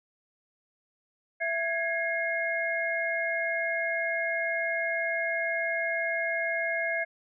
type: tone cluster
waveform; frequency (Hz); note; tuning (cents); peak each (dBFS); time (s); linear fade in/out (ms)
sine; 665 / 1657 / 2143; E5 / G#6 / C7; +15 / -4 / +41; -31; 1.4-7.05; 20
effects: none